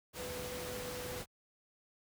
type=tone in noise; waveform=sine; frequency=497.1 Hz; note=B4; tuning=11 cents sharp; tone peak=-43 dBFS; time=0.15-1.23 s; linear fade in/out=50 ms; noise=pink; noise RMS=-43 dBFS; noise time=0.13-1.26 s; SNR=-3 dB; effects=high-pass 60 Hz 12 dB/octave